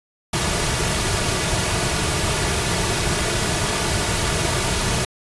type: noise with comb filter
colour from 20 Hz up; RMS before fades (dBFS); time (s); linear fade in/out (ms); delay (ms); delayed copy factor
pink; -21; 0.33-5.05; 5; 3.8; -0.5
effects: resampled to 24000 Hz